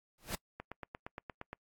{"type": "noise with exponential growth", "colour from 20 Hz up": "pink", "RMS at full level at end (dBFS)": -33, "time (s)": [0.18, 0.35], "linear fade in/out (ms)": 2, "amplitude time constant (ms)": 35}
{"type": "click train", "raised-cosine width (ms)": 0.5, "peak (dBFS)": -27, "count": 9, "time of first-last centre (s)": [0.6, 1.53], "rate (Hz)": 8.6}
{"effects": ["noise-tail reverb RT60 0.1 s tail -26 dB re dry", "AAC 64 kbps"]}